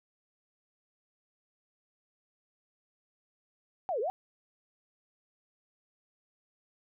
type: linear two-way sweep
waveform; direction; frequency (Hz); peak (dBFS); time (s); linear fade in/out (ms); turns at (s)
sine; down then up; 795 to 396.6 to 795; -29; 3.89-4.1; 0; 4
effects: none